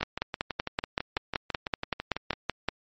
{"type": "two click trains", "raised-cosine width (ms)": 0.3, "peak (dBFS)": [-10, -15], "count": [15, 15], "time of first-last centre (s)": [[0.03, 2.687], [0.01, 2.332]], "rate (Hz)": [5.27, 6.03], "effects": ["MP3 32 kbps"]}